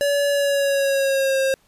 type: tone with pitch glide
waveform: square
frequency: 570 to 534.9 Hz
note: C#5 to C5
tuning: +48 to +38 cents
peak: -18 dBFS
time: 0.01-1.54 s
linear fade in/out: 0 ms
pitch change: -110 cents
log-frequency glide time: 0.3-1.39 s
effects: pink hiss -60 dBFS RMS until 1.67 s + resampled to 32000 Hz